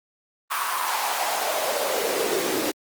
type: noise with high-pass filter sweep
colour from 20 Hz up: pink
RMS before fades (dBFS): -25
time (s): 0.5-2.72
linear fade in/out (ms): 20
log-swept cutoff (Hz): 1200 to 310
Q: 3.9
effects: Opus 32 kbps